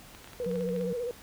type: clicks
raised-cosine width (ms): 0.3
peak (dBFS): -31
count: 11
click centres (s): 0.149 / 0.244 / 0.275 / 0.333 / 0.446 / 0.514 / 0.557 / 0.609 / 0.689 / 0.763 / 0.811
type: tone with vibrato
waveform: sine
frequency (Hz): 482.5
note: B4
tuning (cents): -40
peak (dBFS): -30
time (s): 0.4-1.11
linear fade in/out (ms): 0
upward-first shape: sine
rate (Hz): 15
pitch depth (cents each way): 67
type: tone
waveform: sine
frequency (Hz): 180.1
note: F#3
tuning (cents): -46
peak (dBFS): -32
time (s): 0.46-0.93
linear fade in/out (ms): 2
effects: pink hiss -51 dBFS RMS until 1.22 s